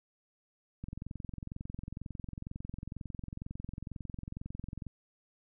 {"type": "click train", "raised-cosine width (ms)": 5, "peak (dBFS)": -28, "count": 90, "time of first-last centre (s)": [0.84, 4.867], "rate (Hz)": 22.1, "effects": []}